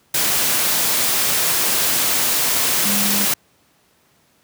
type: tone in noise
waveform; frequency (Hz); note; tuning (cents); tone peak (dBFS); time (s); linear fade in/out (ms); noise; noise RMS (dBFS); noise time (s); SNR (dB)
sine; 202.8; G#3; -41; -23; 2.85-3.25; 5; white; -18; 0.14-3.34; -8
effects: pink hiss -58 dBFS RMS until 4.43 s + high-pass 100 Hz 12 dB/octave